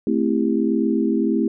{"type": "chord", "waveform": "sine", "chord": "A minor seventh", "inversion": "none", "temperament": "equal with one note detuned", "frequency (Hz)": [220, 261.6, 329.6, 397.2], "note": ["A3", "C4", "E4", "G4"], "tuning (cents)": [0, 0, 0, 23], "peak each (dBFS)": [-21, -22, -22, -25], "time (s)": [0.07, 1.48], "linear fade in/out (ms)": 2, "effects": []}